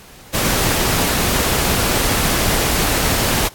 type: noise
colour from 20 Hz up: pink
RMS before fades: -17 dBFS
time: 0.33-3.49 s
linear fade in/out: 20 ms
effects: pink hiss -42 dBFS RMS until 3.54 s + AAC 64 kbps

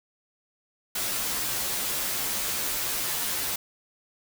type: noise with comb filter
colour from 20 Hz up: white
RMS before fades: -29 dBFS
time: 0.95-3.56 s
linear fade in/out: 5 ms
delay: 12 ms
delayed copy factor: -0.95
effects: none

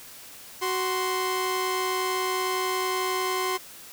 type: tone pair together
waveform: sawtooth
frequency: 372.5 / 1046.5 Hz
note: F#4 / C6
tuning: +12 / 0 cents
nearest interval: octave + tritone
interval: 1788 cents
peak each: -24 dBFS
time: 0.61-3.58 s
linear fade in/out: 20 ms
effects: white hiss -45 dBFS RMS until 3.92 s

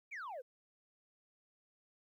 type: exponential sweep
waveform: sine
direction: down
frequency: 2468 to 466.2 Hz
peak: -40 dBFS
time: 0.11-0.42 s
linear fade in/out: 20 ms
effects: tanh soft clip ceiling -41 dBFS + 13-bit

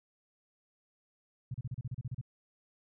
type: tone bursts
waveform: sine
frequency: 124.4 Hz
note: B2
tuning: 13 cents sharp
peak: -34 dBFS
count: 11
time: 1.51-2.213 s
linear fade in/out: 5 ms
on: 33 ms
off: 34 ms
effects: none

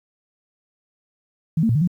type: tone with pitch steps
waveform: sine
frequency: 160.6 / 226.1 / 116.4 / 151.9 / 177.5 Hz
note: E3 / A3 / A#2 / D#3 / F3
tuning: -45 / +47 / -2 / -41 / +28 cents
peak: -15 dBFS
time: 1.57-1.875 s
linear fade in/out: 5 ms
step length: 61 ms
effects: 9-bit

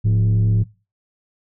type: tone with frequency modulation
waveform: sine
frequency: 107.1 Hz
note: A2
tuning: 46 cents flat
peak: -11 dBFS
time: 0.04-0.64 s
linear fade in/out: 20 ms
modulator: 69.5 Hz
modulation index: 0.47
effects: noise-tail reverb RT60 0.3 s tail -22 dB re dry + tanh soft clip ceiling -12 dBFS

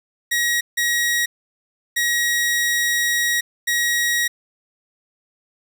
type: tone bursts at uneven times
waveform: sawtooth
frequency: 1900 Hz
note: A#6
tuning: 33 cents sharp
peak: -14 dBFS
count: 4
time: 0.31-0.61 / 0.77-1.26 / 1.96-3.41 / 3.67-4.28 s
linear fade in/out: 10 ms
effects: none

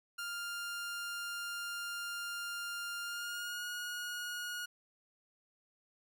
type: tone with pitch glide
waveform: sawtooth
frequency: 1400 to 1443.5 Hz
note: F6 to F#6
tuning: +4 to -43 cents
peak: -35 dBFS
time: 0.18-4.66 s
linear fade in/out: 10 ms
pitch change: +53 cents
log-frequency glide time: 3.02-3.65 s
effects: none

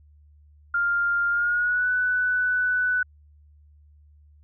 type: tone with pitch glide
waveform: sine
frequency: 1400 to 1491.8 Hz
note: F6 to F#6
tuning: +4 to +14 cents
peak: -20 dBFS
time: 0.74-3.03 s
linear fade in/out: 5 ms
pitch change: +110 cents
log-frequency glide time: 1.3-1.89 s
effects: added 74 Hz sine -51 dBFS peak until 4.43 s

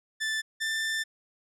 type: tone pair in turn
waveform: sawtooth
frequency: 1760 / 1778.4 Hz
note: A6 / A6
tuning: 0 / +18 cents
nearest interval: unison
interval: 18 cents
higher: second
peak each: -24 dBFS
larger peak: neither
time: 0.2-0.42 / 0.6-1.04 s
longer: second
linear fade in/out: 20 ms
effects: low-pass 9000 Hz 12 dB/octave

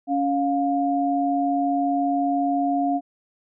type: tone pair together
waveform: sine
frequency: 280 / 705.6 Hz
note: C#4 / F5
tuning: +18 / +18 cents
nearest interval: octave + major third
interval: 1600 cents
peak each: -22 dBFS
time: 0.07-3.01 s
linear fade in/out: 50 ms
effects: none

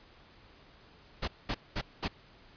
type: noise bursts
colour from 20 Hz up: pink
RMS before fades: -32 dBFS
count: 4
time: 1.22-2.082 s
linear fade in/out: 10 ms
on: 58 ms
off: 210 ms
effects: pink hiss -58 dBFS RMS until 2.56 s + resampled to 11025 Hz

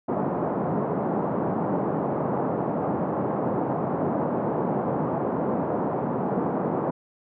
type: band-pass noise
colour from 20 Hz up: pink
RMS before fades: -26 dBFS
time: 0.08-6.91 s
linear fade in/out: 10 ms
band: 150 to 970 Hz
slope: 24 dB/octave
effects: none

